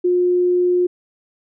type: tone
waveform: sine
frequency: 357.6 Hz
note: F4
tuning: 41 cents sharp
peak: -13 dBFS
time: 0.04-0.87 s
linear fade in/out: 10 ms
effects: none